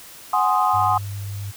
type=chord; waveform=sine; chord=Ab dominant seventh; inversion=third; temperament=equal; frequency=740 / 830.6 / 1046.5 / 1244.5 Hz; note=Gb5 / Ab5 / C6 / Eb6; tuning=0 / 0 / 0 / 0 cents; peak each=-21 dBFS; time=0.33-0.98 s; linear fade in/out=5 ms
type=tone; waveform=sine; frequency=100.5 Hz; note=G2; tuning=44 cents sharp; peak=-27 dBFS; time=0.73-1.52 s; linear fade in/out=20 ms
effects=tanh soft clip ceiling -5 dBFS + white hiss -42 dBFS RMS until 1.56 s